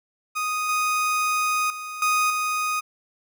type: tone with level steps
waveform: 30% pulse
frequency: 1244.5 Hz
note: D#6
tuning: in tune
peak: -21 / -18 / -29 / -16 / -20 dBFS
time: 0.35-2.81 s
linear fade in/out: 20 ms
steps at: 0.69 / 1.7 / 2.02 / 2.3 s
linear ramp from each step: 2 ms
effects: none

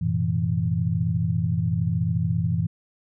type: tone cluster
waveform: sine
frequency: 93.3 / 114.2 / 128.1 / 165.1 Hz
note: F#2 / A#2 / C3 / E3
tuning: +15 / -35 / -36 / +3 cents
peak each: -27 / -26 / -30 / -24 dBFS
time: 0.01-2.67 s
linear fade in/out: 10 ms
effects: none

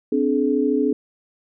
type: tone cluster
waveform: sine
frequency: 258.7 / 292.1 / 426.7 Hz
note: C4 / D4 / G#4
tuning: -19 / -9 / +47 cents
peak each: -21 dBFS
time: 0.12-0.93 s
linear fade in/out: 5 ms
effects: none

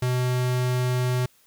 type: tone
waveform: square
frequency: 125.6 Hz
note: B2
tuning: 30 cents sharp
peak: -22 dBFS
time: 0.02-1.26 s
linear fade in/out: 5 ms
effects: white hiss -60 dBFS RMS until 1.46 s

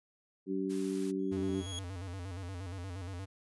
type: harmonic tone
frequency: 95.6 Hz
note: G2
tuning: 43 cents flat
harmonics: 2 / 3 / 4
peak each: -37 / -35 / -36 dBFS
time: 0.46-1.64 s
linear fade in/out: 50 ms
type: high-pass noise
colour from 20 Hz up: white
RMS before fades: -50 dBFS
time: 0.69-1.12 s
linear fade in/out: 20 ms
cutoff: 690 Hz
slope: 24 dB/octave
type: tone with exponential growth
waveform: sawtooth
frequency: 3322 Hz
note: G#7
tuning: in tune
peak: -34 dBFS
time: 1.19-1.79 s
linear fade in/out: 1 ms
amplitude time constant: 130 ms
type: tone with vibrato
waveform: square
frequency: 92.1 Hz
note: F#2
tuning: 7 cents flat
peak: -40 dBFS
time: 1.31-3.26 s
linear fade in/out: 20 ms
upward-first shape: square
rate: 8.5 Hz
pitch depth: 85 cents each way
effects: resampled to 24000 Hz

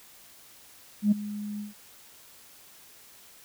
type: tone with ADSR envelope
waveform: sine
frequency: 207.7 Hz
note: G#3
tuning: in tune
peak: -15 dBFS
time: 1.02-1.74 s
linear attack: 96 ms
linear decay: 15 ms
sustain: -17 dB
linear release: 140 ms
effects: tanh soft clip ceiling -13 dBFS + white hiss -53 dBFS RMS until 3.44 s

